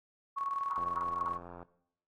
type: tone with tremolo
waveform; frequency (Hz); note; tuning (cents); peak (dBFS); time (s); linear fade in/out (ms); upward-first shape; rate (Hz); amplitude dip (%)
sine; 1108; C#6; -1; -30; 0.36-1.38; 20; square; 20; 50
type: click train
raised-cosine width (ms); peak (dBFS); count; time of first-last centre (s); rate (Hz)
1; -33; 75; 0.78-1.629; 87.2
effects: noise-tail reverb RT60 0.7 s tail -17 dB re dry + AAC 32 kbps